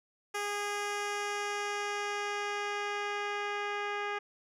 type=tone with low-pass filter sweep; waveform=10% pulse; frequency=410.3 Hz; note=G#4; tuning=21 cents flat; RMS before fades=-35 dBFS; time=0.34-4.19 s; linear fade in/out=10 ms; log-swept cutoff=11000 to 2700 Hz; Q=0.84; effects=none